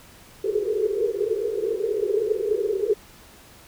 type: band-pass noise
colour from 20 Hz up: white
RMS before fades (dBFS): -24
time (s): 0.44-2.94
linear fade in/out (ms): 5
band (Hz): 390 to 450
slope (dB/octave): 96
effects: pink hiss -49 dBFS RMS until 3.67 s